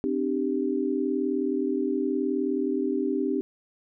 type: chord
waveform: sine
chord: C suspended second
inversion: none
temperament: equal with one note detuned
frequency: 261.6 / 300.7 / 392 Hz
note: C4 / D4 / G4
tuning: 0 / +41 / 0 cents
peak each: -28 dBFS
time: 0.04-3.41 s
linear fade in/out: 0 ms
effects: none